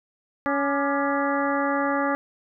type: harmonic tone with a mistuned harmonic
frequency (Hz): 280.2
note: C#4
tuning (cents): +19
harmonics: 1 / 2 / 3 / 4 / 5 / 6 / 7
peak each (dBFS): -26 / -27 / -29 / -28 / -33 / -32 / -35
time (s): 0.46-2.15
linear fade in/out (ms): 0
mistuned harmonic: 4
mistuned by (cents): +93
effects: none